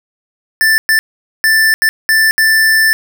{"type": "tone bursts at uneven times", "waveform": "square", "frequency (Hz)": 1768, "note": "A6", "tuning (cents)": 8, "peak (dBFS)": -8, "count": 6, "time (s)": [[0.61, 0.78], [0.89, 0.99], [1.44, 1.74], [1.82, 1.89], [2.09, 2.31], [2.38, 2.93]], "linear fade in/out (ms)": 0, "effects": []}